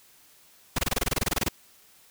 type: noise bursts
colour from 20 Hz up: pink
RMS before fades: -25 dBFS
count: 15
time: 0.76-1.486 s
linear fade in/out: 5 ms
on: 26 ms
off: 24 ms
effects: white hiss -57 dBFS RMS until 2.1 s